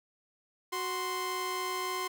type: tone pair together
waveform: sawtooth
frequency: 370 / 1046.5 Hz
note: F#4 / C6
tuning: 0 / 0 cents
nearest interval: octave + tritone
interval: 1800 cents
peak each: -33 / -30 dBFS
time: 0.72-2.08 s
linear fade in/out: 10 ms
effects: none